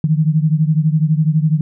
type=beating tone pair; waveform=sine; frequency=152.5 / 164.5 Hz; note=D#3 / E3; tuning=-34 / -3 cents; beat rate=12 Hz; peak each=-13 / -16 dBFS; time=0.04-1.61 s; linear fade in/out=2 ms; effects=none